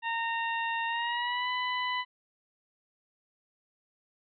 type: tone with pitch glide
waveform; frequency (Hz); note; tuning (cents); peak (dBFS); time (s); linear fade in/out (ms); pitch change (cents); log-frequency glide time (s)
20% pulse; 920 to 997.5; A#5 to B5; -23 to +17; -24; 0.02-2.05; 50; +140; 0.86-1.49
effects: resampled to 11025 Hz